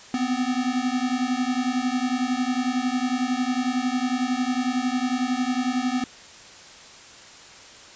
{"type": "beating tone pair", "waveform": "square", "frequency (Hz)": [246.9, 257.9], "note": ["B3", "C4"], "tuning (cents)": [0, -25], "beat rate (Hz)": 11, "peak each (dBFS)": -26, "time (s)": [0.14, 6.04], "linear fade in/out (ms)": 2, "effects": ["white hiss -45 dBFS RMS until 7.95 s", "resampled to 16000 Hz"]}